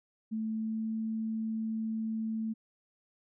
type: tone with pitch glide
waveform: sine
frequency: 220 to 221.5 Hz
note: A3 to A3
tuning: 0 to +12 cents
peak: -31 dBFS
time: 0.31-2.54 s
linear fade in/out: 20 ms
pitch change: +12 cents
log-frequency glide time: 0.53-0.93 s
effects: none